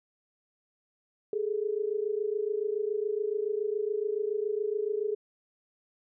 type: tone pair together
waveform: sine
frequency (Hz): 410 / 437.1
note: G#4 / A4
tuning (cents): -22 / -11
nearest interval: minor second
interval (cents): 111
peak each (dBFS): -30 / -31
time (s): 1.33-5.15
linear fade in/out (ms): 2
effects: none